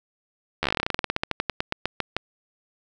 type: slowing click train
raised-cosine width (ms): 0.3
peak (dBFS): -7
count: 27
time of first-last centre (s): 0.63-2.166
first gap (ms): 12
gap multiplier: 1.11
effects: none